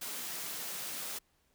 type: high-pass noise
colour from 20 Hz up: white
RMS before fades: -40 dBFS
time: 0.01-1.19 s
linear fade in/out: 10 ms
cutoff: 130 Hz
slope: 48 dB/octave
effects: pink hiss -73 dBFS RMS until 1.54 s